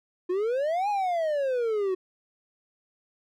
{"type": "exponential two-way sweep", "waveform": "triangle", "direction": "up then down", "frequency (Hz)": [349.2, 843, 365.3], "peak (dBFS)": -22, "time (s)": [0.29, 1.95], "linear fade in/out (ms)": 10, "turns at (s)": 0.89, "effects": []}